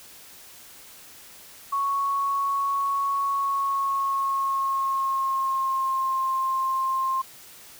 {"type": "tone with pitch glide", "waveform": "sine", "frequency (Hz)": [1108.7, 1057.4], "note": ["C#6", "C6"], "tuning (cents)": [0, 18], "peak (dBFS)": -22, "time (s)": [1.72, 7.22], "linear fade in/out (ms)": 10, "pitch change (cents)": -82, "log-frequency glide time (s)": [3.28, 6.28], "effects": ["white hiss -47 dBFS RMS until 7.79 s"]}